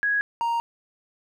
sine / triangle tone pair in turn, 1661.2 / 932.3 Hz, G#6 / A#5, 0 / 0 cents, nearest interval minor seventh, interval 1000 cents, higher first, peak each -20 dBFS, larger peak neither, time 0.03-0.21 / 0.41-0.6 s, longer second, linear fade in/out 0 ms, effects none

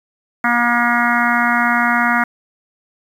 harmonic tone, 238.8 Hz, A#3, 42 cents sharp, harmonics 1 / 3 / 4 / 5 / 6 / 7 / 8 / 9, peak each -20 / -21 / -22 / -21 / -18 / -23 / -21 / -24 dBFS, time 0.44-2.24 s, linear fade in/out 5 ms, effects 7-bit

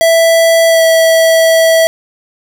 square tone with pitch glide, 660 to 652.8 Hz, E5 to E5, +2 to -17 cents, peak -6 dBFS, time 0.01-1.87 s, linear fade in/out 0 ms, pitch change -19 cents, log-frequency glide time 0.68-0.83 s, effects none

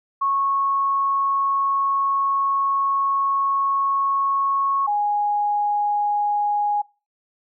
sine tone pair in turn, 1100 / 826.9 Hz, C#6 / G#5, -14 / -8 cents, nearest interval perfect fourth, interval 494 cents, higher first, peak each -18 dBFS, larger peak neither, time 0.21-4.87 / 4.87-6.82 s, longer first, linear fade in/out 10 ms, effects noise-tail reverb RT60 0.3 s tail -22 dB re dry

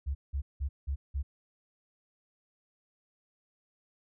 sine tone bursts, 69.3 Hz, C#2, in tune, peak -29 dBFS, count 5, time 0.06-1.23 s, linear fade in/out 20 ms, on 90 ms, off 180 ms, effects none

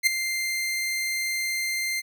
sawtooth tone with ADSR envelope, 2093 Hz, C7, in tune, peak -11 dBFS, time 0.03-2.02 s, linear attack 38 ms, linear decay 8 ms, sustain -11 dB, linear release 31 ms, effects none

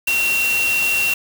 sine tone in noise, 2737 Hz, F7, 36 cents flat, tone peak -16 dBFS, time 0.07-1.14 s, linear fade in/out 5 ms, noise white, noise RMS -25 dBFS, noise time 0.07-1.14 s, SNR +6 dB, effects none

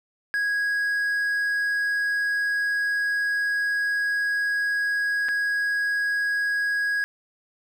triangle tone with dropouts, 1654 Hz, G#6, 8 cents flat, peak -20 dBFS, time 0.34-7.04 s, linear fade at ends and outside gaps 0 ms, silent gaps 5.285-5.289 s, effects none

